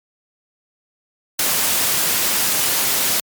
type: noise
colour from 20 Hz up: white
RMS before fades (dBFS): -18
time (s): 1.39-3.2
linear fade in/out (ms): 2
effects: high-pass 100 Hz 12 dB/octave + MP3 96 kbps